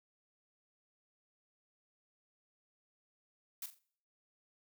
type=noise with echo; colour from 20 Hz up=blue; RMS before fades=-42 dBFS; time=3.62-3.66 s; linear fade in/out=2 ms; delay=43 ms; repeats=3; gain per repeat=-10 dB; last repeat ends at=3.789 s; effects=noise-tail reverb RT60 0.6 s tail -23 dB re dry